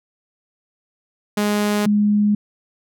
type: tone pair in turn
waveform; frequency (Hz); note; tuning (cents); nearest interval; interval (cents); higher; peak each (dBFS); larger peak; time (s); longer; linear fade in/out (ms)
sawtooth / sine; 207.7 / 207.7; G#3 / G#3; 0 / 0; unison; 0; neither; -13; neither; 1.37-1.86 / 1.86-2.35; neither; 5
effects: none